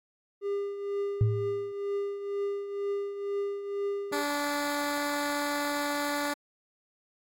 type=tone with tremolo; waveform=triangle; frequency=402 Hz; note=G4; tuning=44 cents sharp; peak=-25 dBFS; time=0.41-4.24 s; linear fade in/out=50 ms; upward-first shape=triangle; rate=2.1 Hz; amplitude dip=65%
type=tone with exponential decay; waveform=sine; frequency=110 Hz; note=A2; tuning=in tune; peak=-18 dBFS; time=1.21-1.72 s; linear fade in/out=0 ms; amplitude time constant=110 ms
type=tone; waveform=10% pulse; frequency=289.8 Hz; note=D4; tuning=23 cents flat; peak=-20 dBFS; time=4.12-6.34 s; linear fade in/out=10 ms
effects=AAC 64 kbps